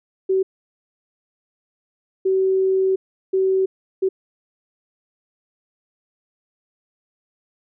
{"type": "tone bursts at uneven times", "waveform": "sine", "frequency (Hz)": 380.5, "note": "F#4", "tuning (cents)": 48, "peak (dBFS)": -15, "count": 4, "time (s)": [[0.29, 0.43], [2.25, 2.96], [3.33, 3.66], [4.02, 4.09]], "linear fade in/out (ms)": 10, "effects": []}